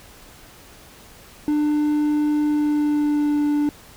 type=tone with pitch glide; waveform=triangle; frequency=298.3 to 293.9 Hz; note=D4 to D4; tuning=+27 to +1 cents; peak=-15 dBFS; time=1.48-3.69 s; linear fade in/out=0 ms; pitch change=-26 cents; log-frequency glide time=2.45-3.46 s; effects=pink hiss -46 dBFS RMS until 3.96 s